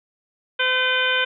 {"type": "harmonic tone with a mistuned harmonic", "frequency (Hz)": 510, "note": "C5", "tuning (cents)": -44, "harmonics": [1, 2, 3, 4, 5, 6, 7], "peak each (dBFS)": [-27, -29, -21, -31, -26, -24, -29], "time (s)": [0.59, 1.25], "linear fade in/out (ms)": 10, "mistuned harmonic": 5, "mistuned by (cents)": -75, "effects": []}